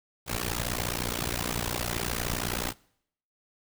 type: noise with amplitude modulation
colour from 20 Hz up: pink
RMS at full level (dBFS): -27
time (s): 0.26-2.74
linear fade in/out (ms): 50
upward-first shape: sine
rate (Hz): 59.4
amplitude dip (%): 100
effects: noise-tail reverb RT60 0.7 s tail -24 dB re dry